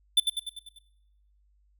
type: tone with echo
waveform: square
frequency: 3520 Hz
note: A7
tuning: in tune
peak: -17 dBFS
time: 0.17-0.2 s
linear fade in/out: 5 ms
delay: 98 ms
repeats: 6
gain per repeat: -5 dB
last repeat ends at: 0.788 s
effects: noise-tail reverb RT60 0.9 s tail -20 dB re dry + added 50 Hz sine -62 dBFS peak until 1.79 s